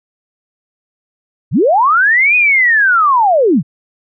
sine linear two-way sweep, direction up then down, 82.41 to 2508 to 116.7 Hz, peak -7 dBFS, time 1.51-3.63 s, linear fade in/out 50 ms, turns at 2.36 s, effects none

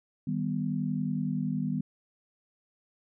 sine chord, Eb augmented, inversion none, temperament equal, 155.56 / 196 / 246.9 Hz, Eb3 / G3 / B3, 0 / 0 / 0 cents, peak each -32 dBFS, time 0.27-1.81 s, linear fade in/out 5 ms, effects none

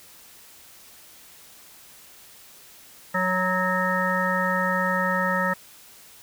harmonic tone with a mistuned harmonic, 184.3 Hz, F#3, 7 cents flat, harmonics 1 / 3 / 5 / 7 / 9 / 10, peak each -28 / -28 / -29 / -27 / -34 / -26 dBFS, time 3.14-5.54 s, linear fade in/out 10 ms, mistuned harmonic 5, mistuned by +21 cents, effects white hiss -49 dBFS RMS until 6.22 s

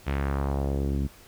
sawtooth tone with low-pass filter sweep, 69.3 Hz, C#2, in tune, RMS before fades -27 dBFS, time 0.06-1.08 s, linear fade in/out 20 ms, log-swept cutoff 2700 to 230 Hz, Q 1.6, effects pink hiss -52 dBFS RMS until 1.27 s

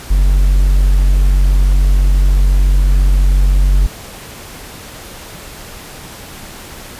triangle tone, 47 Hz, F#1, 28 cents sharp, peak -5 dBFS, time 0.1-3.87 s, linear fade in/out 10 ms, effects pink hiss -32 dBFS RMS until 6.99 s + resampled to 32000 Hz

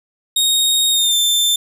sawtooth tone with pitch glide, 3733 to 3560 Hz, A#7 to A7, +2 to +20 cents, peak -10 dBFS, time 0.36-1.56 s, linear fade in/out 5 ms, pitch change -82 cents, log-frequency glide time 0.91-1.16 s, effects none

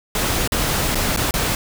pink noise with dropouts, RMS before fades -20 dBFS, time 0.15-1.55 s, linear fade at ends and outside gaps 2 ms, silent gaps 0.476-0.52 / 0.948-0.954 / 1.163-1.172 / 1.31-1.339 s, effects none

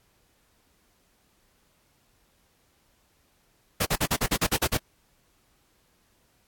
pink noise bursts, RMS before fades -24 dBFS, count 10, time 3.8-4.775 s, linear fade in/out 10 ms, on 57 ms, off 45 ms, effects pink hiss -66 dBFS RMS until 6.47 s + AAC 64 kbps

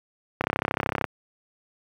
click train, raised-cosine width 0.5 ms, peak -7 dBFS, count 22, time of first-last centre 0.41-1.043 s, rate 33.2 Hz, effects high-pass 80 Hz 12 dB/octave + 8-bit

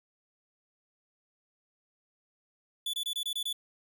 45% pulse tone bursts, 3462 Hz, A7, 29 cents flat, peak -31 dBFS, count 7, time 2.86-3.529 s, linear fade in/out 5 ms, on 75 ms, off 24 ms, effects 12-bit

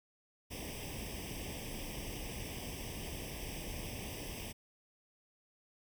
pink noise with comb filter, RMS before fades -43 dBFS, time 0.5-4.53 s, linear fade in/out 20 ms, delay 0.36 ms, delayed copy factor +0.95, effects none

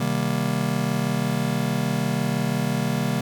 square chord, C minor seventh, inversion none, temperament just, 130.81 / 156.98 / 196.22 / 235.5 Hz, C3 / Eb3 / G3 / Bb3, 0 / +16 / +2 / +18 cents, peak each -28 dBFS, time 0-3.21 s, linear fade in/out 5 ms, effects 9-bit

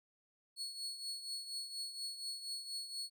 35% pulse tone with tremolo, 4371 Hz, C#8, 25 cents flat, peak -37 dBFS, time 0.56-3.1 s, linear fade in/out 50 ms, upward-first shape triangle, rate 4.2 Hz, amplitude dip 70%, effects none

